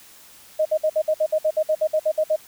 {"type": "tone bursts", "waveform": "sine", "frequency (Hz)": 622.3, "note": "D#5", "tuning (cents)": 0, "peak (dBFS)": -16, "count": 15, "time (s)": [0.59, 2.362], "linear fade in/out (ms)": 10, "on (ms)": 64, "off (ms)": 58, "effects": ["white hiss -48 dBFS RMS until 2.47 s"]}